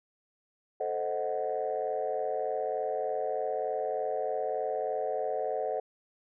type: chord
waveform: sine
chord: A diminished seventh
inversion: none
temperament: equal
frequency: 440 / 523.3 / 622.3 / 740 Hz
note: A4 / C5 / Eb5 / Gb5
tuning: 0 / 0 / 0 / 0 cents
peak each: -34 dBFS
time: 0.8-5.8 s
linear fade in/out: 5 ms
effects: tanh soft clip ceiling -21 dBFS